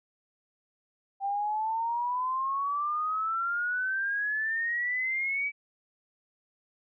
sine exponential sweep, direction up, 784 to 2301 Hz, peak -27 dBFS, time 1.2-5.52 s, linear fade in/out 50 ms, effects none

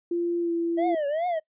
sine tone with pitch glide, 344.3 to 337.2 Hz, F4 to E4, -25 to +39 cents, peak -23 dBFS, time 0.11-0.95 s, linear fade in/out 5 ms, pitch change -36 cents, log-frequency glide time 0.4-0.52 s
triangle tone with vibrato, 638 Hz, D#5, 43 cents sharp, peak -22 dBFS, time 0.77-1.4 s, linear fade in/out 20 ms, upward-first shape triangle, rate 2.5 Hz, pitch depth 240 cents each way
effects noise-tail reverb RT60 0.1 s tail -20 dB re dry + resampled to 8000 Hz

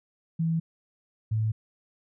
sine tone pair in turn, 163.8 / 109.53 Hz, E3 / A2, -11 / -7 cents, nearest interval perfect fifth, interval 696 cents, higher first, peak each -23 dBFS, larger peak neither, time 0.39-0.6 / 1.31-1.52 s, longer neither, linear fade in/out 10 ms, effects none

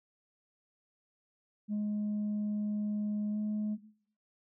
sine tone with pitch glide, 209.2 to 211.6 Hz, G#3 to G#3, +13 to +33 cents, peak -28 dBFS, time 1.68-3.78 s, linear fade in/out 50 ms, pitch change +20 cents, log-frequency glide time 3.31-3.38 s, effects noise-tail reverb RT60 0.6 s tail -17 dB re dry + tanh soft clip ceiling -29 dBFS

